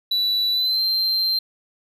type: tone with pitch glide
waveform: triangle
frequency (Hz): 3951 to 4143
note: B7 to C8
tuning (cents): 0 to -18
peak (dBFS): -17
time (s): 0.11-1.39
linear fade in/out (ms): 5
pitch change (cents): +82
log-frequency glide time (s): 0.52-0.82
effects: none